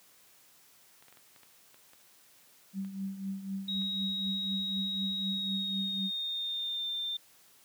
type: clicks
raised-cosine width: 0.3 ms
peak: -40 dBFS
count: 10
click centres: 1.025 / 1.083 / 1.126 / 1.172 / 1.362 / 1.433 / 1.744 / 1.934 / 2.848 / 3.819 s
type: tone with tremolo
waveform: sine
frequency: 194.1 Hz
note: G3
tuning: 17 cents flat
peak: -31 dBFS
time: 2.73-6.11 s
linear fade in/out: 50 ms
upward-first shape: triangle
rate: 4 Hz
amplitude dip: 75%
type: tone with pitch glide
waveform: sine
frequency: 3800 to 3589 Hz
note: A#7 to A7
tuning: +33 to +34 cents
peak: -32 dBFS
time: 3.68-7.17 s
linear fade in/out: 5 ms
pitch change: -99 cents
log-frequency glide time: 5.23-6.94 s
effects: white hiss -61 dBFS RMS until 7.64 s + high-pass 100 Hz 12 dB/octave